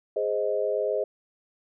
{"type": "chord", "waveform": "sine", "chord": "Ab major", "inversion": "none", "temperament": "equal with one note detuned", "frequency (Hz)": [415.3, 523.3, 624.8], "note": ["Ab4", "C5", "Eb5"], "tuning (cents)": [0, 0, 7], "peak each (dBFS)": -28, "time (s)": [0.16, 1.04], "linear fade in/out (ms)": 5, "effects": []}